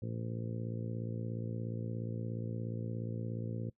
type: harmonic tone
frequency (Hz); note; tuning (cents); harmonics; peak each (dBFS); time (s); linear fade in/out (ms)
57; A#1; -38; 2 / 3 / 4 / 5 / 6 / 7 / 8 / 9; -38 / -44 / -44 / -51 / -49 / -54 / -50 / -51; 0.02-3.7; 5
effects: noise-tail reverb RT60 0.1 s tail -21 dB re dry